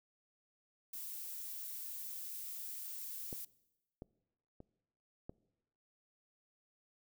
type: noise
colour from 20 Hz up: violet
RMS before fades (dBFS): -45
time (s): 0.93-3.45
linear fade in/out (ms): 5
type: clicks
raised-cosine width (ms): 2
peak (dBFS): -31 / -34 / -38 / -32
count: 4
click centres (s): 3.328 / 4.021 / 4.604 / 5.295
effects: noise-tail reverb RT60 1.0 s tail -22 dB re dry